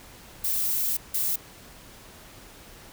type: noise bursts at uneven times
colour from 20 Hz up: violet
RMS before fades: -26 dBFS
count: 2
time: 0.44-0.97 / 1.14-1.36 s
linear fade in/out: 5 ms
effects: pink hiss -48 dBFS RMS until 2.92 s